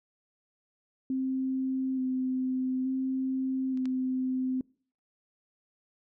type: tone with vibrato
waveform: sine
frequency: 260.3 Hz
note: C4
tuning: 9 cents flat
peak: -27 dBFS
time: 1.1-4.61 s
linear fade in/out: 2 ms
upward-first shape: square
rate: 0.57 Hz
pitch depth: 15 cents each way
type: clicks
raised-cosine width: 0.2 ms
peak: -38 / -28 dBFS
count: 2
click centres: 3.774 / 3.856 s
effects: noise-tail reverb RT60 0.5 s tail -25 dB re dry